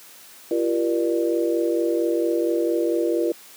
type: tone cluster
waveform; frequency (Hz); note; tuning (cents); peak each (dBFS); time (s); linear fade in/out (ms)
sine; 340.6 / 385 / 476.7 / 594; F4 / G4 / A#4 / D5; -43 / -31 / +39 / +20; -21 / -29 / -24 / -28; 0.51-3.32; 2
effects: white hiss -46 dBFS RMS until 3.56 s + high-pass 200 Hz 12 dB/octave